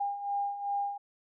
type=beating tone pair; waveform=sine; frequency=804 / 806.6 Hz; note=G5 / G5; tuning=+44 / +49 cents; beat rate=2.6 Hz; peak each=-37 / -31 dBFS; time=0-0.98 s; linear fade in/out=10 ms; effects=none